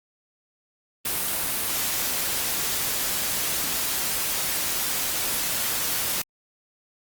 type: noise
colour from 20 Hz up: white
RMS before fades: -26 dBFS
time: 1.05-6.22 s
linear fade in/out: 5 ms
effects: Opus 32 kbps